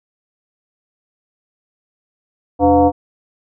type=tone with frequency modulation; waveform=sine; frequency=502 Hz; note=B4; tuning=28 cents sharp; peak=-8 dBFS; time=2.59-2.92 s; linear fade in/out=50 ms; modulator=210 Hz; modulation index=1.5; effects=none